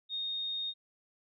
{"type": "tone", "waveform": "sine", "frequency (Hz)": 3700, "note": "A#7", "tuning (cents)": -14, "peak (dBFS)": -33, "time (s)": [0.09, 0.74], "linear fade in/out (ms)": 50, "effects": []}